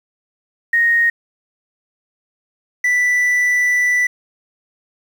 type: tone pair in turn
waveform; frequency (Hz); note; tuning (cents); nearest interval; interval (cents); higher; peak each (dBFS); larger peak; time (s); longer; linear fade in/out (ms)
sine / triangle; 1864.7 / 1975.6; A#6 / B6; 0 / 0; minor second; 100; second; -11 / -11; neither; 0.73-1.1 / 2.84-4.07; second; 5
effects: 7-bit